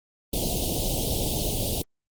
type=band-stop noise; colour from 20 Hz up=pink; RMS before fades=-26 dBFS; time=0.33-1.82 s; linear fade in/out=5 ms; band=770 to 2900 Hz; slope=48 dB/octave; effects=Opus 24 kbps